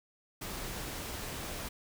pink noise, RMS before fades -40 dBFS, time 0.41-1.69 s, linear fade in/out 10 ms, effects none

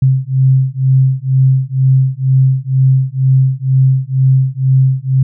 sine beating tone pair, 131.1 / 133.2 Hz, C3 / C3, +4 / +31 cents, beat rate 2.1 Hz, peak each -11 dBFS, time 0.02-5.23 s, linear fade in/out 5 ms, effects none

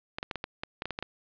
clicks, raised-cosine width 0.3 ms, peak -17 dBFS, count 11, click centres 0.185 / 0.229 / 0.312 / 0.357 / 0.441 / 0.635 / 0.821 / 0.856 / 0.907 / 0.989 / 1.026 s, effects resampled to 11025 Hz + 9-bit

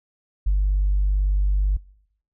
sine tone, 49 Hz, G1, in tune, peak -15 dBFS, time 0.46-1.77 s, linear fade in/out 10 ms, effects noise-tail reverb RT60 0.8 s tail -25 dB re dry + tanh soft clip ceiling -13 dBFS

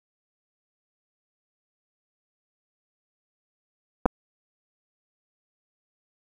clicks, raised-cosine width 1 ms, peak -5 dBFS, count 2, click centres 4.057 / 4.061 s, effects 7-bit

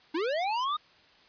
square linear sweep, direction up, 295.7 to 1248 Hz, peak -28 dBFS, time 0.14-0.77 s, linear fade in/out 10 ms, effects white hiss -59 dBFS RMS until 1.28 s + resampled to 11025 Hz

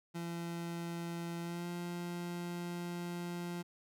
30% pulse tone with pitch glide, 170 to 174.17 Hz, F3 to F3, -46 to -4 cents, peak -36 dBFS, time 0.14-3.63 s, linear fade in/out 20 ms, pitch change +42 cents, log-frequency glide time 1.41-1.68 s, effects none

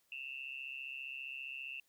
sine tone with amplitude modulation, 2690 Hz, E7, 34 cents sharp, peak -38 dBFS, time 0.12-1.8 s, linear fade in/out 2 ms, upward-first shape sine, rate 135 Hz, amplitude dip 90%, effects white hiss -75 dBFS RMS until 1.88 s

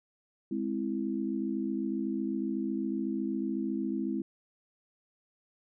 sine chord, Ab augmented, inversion none, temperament equal, 207.7 / 261.6 / 329.6 Hz, Ab3 / C4 / E4, 0 / 0 / 0 cents, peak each -34 dBFS, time 0.51-4.22 s, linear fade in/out 5 ms, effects none

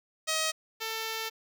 5% pulse tone pair in turn, 633 / 445.7 Hz, D#5 / A4, +30 / +22 cents, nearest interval tritone, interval 608 cents, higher first, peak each -16 / -21 dBFS, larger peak first, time 0.27-0.52 / 0.8-1.3 s, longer second, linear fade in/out 20 ms, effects none

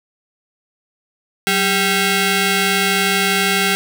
10% pulse ring-modulated tone, 587.3 Hz, D5, in tune, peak -3 dBFS, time 1.47-3.75 s, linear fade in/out 0 ms, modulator 987 Hz, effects 7-bit

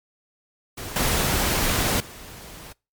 pink noise with level steps, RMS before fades -34 / -22 / -41 dBFS, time 0.77-2.73 s, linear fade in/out 10 ms, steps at 0.96 / 2 s, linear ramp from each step 2 ms, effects noise-tail reverb RT60 0.3 s tail -26 dB re dry + MP3 96 kbps

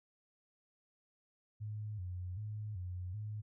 sine tone with vibrato, 98 Hz, G2, in tune, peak -39 dBFS, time 1.6-3.42 s, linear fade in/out 20 ms, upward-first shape square, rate 1.3 Hz, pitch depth 140 cents each way, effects none

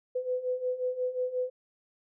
sine beating tone pair, 500 / 505.6 Hz, B4 / B4, +21 / +41 cents, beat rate 5.6 Hz, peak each -34 / -30 dBFS, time 0.15-1.5 s, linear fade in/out 10 ms, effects none

